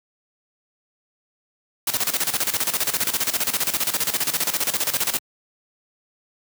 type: noise with tremolo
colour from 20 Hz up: white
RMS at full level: -21 dBFS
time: 1.87-5.19 s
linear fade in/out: 5 ms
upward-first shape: square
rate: 15 Hz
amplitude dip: 75%
effects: high-pass 100 Hz 12 dB/octave